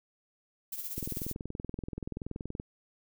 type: noise with tremolo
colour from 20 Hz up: violet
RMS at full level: -36 dBFS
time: 0.72-1.33 s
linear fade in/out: 5 ms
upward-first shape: triangle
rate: 16 Hz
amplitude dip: 70%
type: click train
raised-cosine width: 3 ms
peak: -24 dBFS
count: 35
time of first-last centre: 0.98-2.599 s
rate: 21 Hz
effects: none